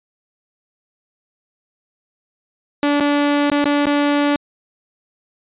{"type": "tone with dropouts", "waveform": "sawtooth", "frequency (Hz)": 289.3, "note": "D4", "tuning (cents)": -26, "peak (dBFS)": -10, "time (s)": [2.83, 4.36], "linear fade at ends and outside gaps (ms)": 1, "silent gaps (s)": [[3.001, 3.007], [3.5, 3.516], [3.643, 3.655], [3.857, 3.868]], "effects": ["resampled to 8000 Hz"]}